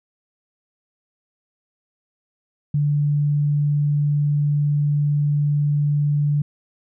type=tone; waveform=sine; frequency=146.3 Hz; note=D3; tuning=6 cents flat; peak=-16 dBFS; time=2.74-6.42 s; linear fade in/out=5 ms; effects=none